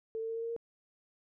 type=tone with pitch steps; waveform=sine; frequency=446.2 / 449.8 / 453.5 / 457.2 / 460.9 / 464.6 Hz; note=A4 / A4 / A#4 / A#4 / A#4 / A#4; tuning=+24 / +38 / -48 / -34 / -20 / -6 cents; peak=-34 dBFS; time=0.15-0.564 s; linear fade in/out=0 ms; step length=69 ms; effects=none